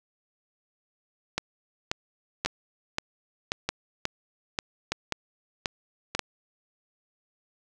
two click trains, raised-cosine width 0.2 ms, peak -9 / -9 dBFS, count 10 / 4, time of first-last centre 1.38-6.193 / 2.46-6.15 s, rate 1.87 / 0.813 Hz, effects none

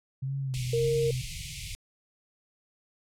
sine tone with vibrato, 130.81 Hz, C3, in tune, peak -29 dBFS, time 0.22-1.22 s, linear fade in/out 10 ms, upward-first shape sine, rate 1.7 Hz, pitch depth 88 cents each way
pink band-stop noise, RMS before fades -38 dBFS, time 0.54-1.75 s, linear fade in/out 0 ms, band 160 to 2100 Hz, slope 96 dB/octave
sine tone, 464.5 Hz, A#4, 6 cents flat, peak -24 dBFS, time 0.73-1.11 s, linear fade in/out 5 ms
effects low-pass 10000 Hz 12 dB/octave

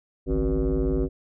sine tone with frequency modulation, 164.81 Hz, E3, in tune, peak -19 dBFS, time 0.26-1.09 s, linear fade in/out 50 ms, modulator 105 Hz, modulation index 2.7, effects tanh soft clip ceiling -18 dBFS

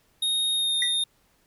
square tone with pitch glide, 3724 to 3668 Hz, A#7 to A#7, -2 to -29 cents, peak -23 dBFS, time 0.22-1.04 s, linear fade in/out 5 ms, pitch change -27 cents, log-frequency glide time 0.52-0.77 s
triangle tone with exponential decay, 1958 Hz, B6, 15 cents flat, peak -20 dBFS, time 0.82-0.96 s, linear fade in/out 2 ms, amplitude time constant 30 ms
effects pink hiss -65 dBFS RMS until 1.46 s

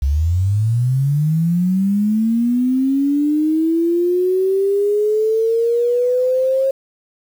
sine linear sweep, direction up, 65.4 to 540 Hz, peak -13 dBFS, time 0.02-6.71 s, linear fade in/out 5 ms, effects 7-bit

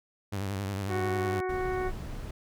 sawtooth tone with vibrato, 98.4 Hz, G2, 7 cents sharp, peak -27 dBFS, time 0.32-1.41 s, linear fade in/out 10 ms, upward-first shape sine, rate 11 Hz, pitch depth 71 cents each way
harmonic tone, 370 Hz, F#4, in tune, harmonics 1 / 2 / 3 / 4 / 5 / 6, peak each -30 / -36 / -40 / -42 / -44 / -46 dBFS, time 0.88-1.92 s, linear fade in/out 50 ms
brown noise, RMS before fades -37 dBFS, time 1.49-2.31 s, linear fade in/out 5 ms
effects none

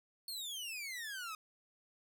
sawtooth exponential sweep, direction down, 4414 to 1244.5 Hz, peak -38 dBFS, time 0.28-1.35 s, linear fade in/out 2 ms, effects none

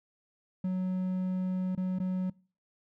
triangle tone with dropouts, 185 Hz, F#3, in tune, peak -26 dBFS, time 0.64-2.3 s, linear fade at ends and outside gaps 5 ms, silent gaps 1.752-1.775 / 1.988-1.999 s, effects noise-tail reverb RT60 0.4 s tail -24 dB re dry

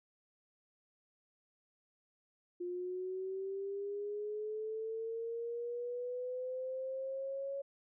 sine linear sweep, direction up, 352 to 556 Hz, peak -37 dBFS, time 2.6-7.62 s, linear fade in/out 10 ms, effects none

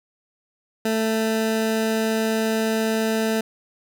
20% pulse tone, 221.4 Hz, A3, 11 cents sharp, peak -15 dBFS, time 0.85-3.41 s, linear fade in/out 5 ms, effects none

